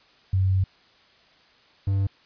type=tone pair in turn; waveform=sine / triangle; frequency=94.7 / 97.93 Hz; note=F#2 / G2; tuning=+41 / -1 cents; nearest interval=minor second; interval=58 cents; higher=second; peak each=-18 dBFS; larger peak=neither; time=0.33-0.64 / 1.87-2.07 s; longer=first; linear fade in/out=5 ms; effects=white hiss -57 dBFS RMS until 2.25 s + resampled to 11025 Hz